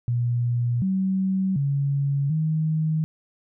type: tone with pitch steps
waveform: sine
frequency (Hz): 120.4 / 190.3 / 140.2 / 157.1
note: B2 / F#3 / C#3 / D#3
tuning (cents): -44 / +49 / +20 / +17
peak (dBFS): -20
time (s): 0.08-3.04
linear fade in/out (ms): 0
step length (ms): 740
effects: none